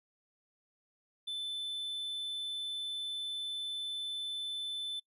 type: tone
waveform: triangle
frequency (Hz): 3520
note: A7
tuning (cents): 0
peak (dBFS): -34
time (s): 1.27-5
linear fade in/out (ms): 10
effects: noise-tail reverb RT60 0.1 s tail -25 dB re dry + resampled to 32000 Hz